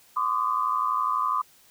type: tone cluster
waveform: sine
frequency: 1029 / 1141 / 1221 Hz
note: C6 / C#6 / D#6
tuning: -29 / +50 / -33 cents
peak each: -27 dBFS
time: 0.16-1.42 s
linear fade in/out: 10 ms
effects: white hiss -57 dBFS RMS until 1.7 s